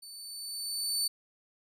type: tone with level ramp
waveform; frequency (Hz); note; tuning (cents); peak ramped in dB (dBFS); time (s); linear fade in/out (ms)
25% pulse; 4517; C#8; +32; -41 to -22; 0.02-1.08; 10
effects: none